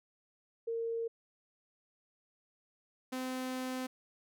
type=tone pair in turn; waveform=sine / sawtooth; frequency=459.2 / 257.1 Hz; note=A#4 / C4; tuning=-26 / -30 cents; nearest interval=minor seventh; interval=1004 cents; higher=first; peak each=-33 / -32 dBFS; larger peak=second; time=0.67-1.08 / 3.12-3.87 s; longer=second; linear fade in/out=10 ms; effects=none